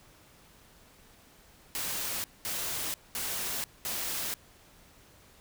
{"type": "noise bursts", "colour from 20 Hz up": "white", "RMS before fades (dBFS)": -34, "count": 4, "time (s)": [1.75, 4.34], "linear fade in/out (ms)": 0, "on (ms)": 490, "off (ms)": 210, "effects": ["pink hiss -58 dBFS RMS until 5.4 s"]}